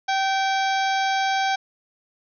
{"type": "harmonic tone with a mistuned harmonic", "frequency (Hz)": 774, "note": "G5", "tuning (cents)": -22, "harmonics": [1, 2, 3, 4, 5, 6, 7, 8], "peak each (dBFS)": [-21, -27, -31, -33, -35, -37, -38, -39], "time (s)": [0.08, 1.56], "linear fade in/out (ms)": 10, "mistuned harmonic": 4, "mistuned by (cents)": 85, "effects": []}